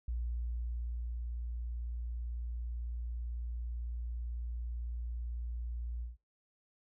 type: tone with ADSR envelope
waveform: sine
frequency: 59 Hz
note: A#1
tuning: 22 cents sharp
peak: -33 dBFS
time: 0.08-6.17 s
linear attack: 4 ms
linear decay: 1100 ms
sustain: -3 dB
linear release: 150 ms
effects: noise-tail reverb RT60 0.3 s tail -26 dB re dry